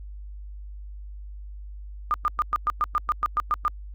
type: tone bursts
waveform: sine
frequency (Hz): 1213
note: D#6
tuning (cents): -44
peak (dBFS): -19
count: 12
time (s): 2.11-3.68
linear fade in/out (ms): 0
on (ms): 30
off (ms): 110
effects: added 50 Hz sine -36 dBFS peak until 3.94 s + Opus 48 kbps